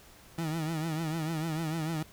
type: tone with vibrato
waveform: 30% pulse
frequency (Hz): 160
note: D#3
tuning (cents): +49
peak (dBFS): -28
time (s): 0.38-2.03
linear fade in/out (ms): 5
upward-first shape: triangle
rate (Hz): 6.7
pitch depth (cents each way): 100
effects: pink hiss -55 dBFS RMS until 2.12 s